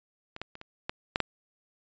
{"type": "clicks", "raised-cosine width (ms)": 0.3, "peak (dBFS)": [-24, -19, -28, -27, -15, -10, -9], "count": 7, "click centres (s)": [0.364, 0.416, 0.554, 0.614, 0.895, 1.159, 1.203], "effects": ["resampled to 16000 Hz"]}